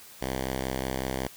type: tone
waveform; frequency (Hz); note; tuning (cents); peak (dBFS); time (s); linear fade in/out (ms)
5% pulse; 65.41; C2; 0; -18; 0.21-1.28; 10
effects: white hiss -49 dBFS RMS until 1.36 s